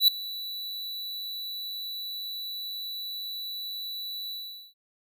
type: tone with ADSR envelope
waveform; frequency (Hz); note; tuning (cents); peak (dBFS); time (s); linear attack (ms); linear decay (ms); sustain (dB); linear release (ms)
square; 3951; B7; 0; -14; 0-4.74; 80; 3; -20; 430
effects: none

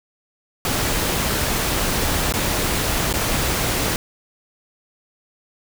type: noise with dropouts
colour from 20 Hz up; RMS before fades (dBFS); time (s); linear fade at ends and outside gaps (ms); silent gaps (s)
pink; -21; 0.65-3.96; 1; 2.324-2.338 / 3.128-3.138
effects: none

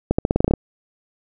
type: accelerating click train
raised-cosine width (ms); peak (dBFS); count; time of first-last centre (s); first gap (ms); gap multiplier
2; -3; 10; 0.11-0.537; 75; 0.88
effects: none

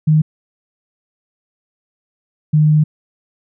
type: tone pair in turn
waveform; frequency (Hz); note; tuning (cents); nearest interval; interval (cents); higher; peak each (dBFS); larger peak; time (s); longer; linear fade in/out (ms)
sine; 154.7 / 152.57; D#3 / D#3; -10 / -34; unison; 24; first; -8; neither; 0.07-0.22 / 2.53-2.84; second; 10
effects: none

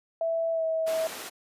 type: tone with pitch glide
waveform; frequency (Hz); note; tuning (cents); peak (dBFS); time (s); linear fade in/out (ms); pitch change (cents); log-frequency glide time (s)
sine; 659.3 to 645.4; E5 to E5; 0 to -37; -24; 0.21-1.07; 2; -37; 0.52-0.64
type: noise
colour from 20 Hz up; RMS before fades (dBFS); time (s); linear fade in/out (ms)
pink; -36; 0.86-1.3; 20
effects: high-pass 400 Hz 12 dB/octave + resampled to 32000 Hz

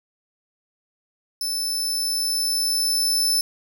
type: tone with level ramp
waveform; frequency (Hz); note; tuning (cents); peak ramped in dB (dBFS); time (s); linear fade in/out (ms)
sawtooth; 5274; E8; 0; -21 to -15; 1.41-3.41; 2
effects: none

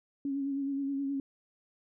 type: tone with vibrato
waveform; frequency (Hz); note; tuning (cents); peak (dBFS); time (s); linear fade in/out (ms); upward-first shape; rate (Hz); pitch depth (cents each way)
sine; 276.7; C#4; -3; -30; 0.25-1.2; 2; sine; 9.5; 33
effects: none

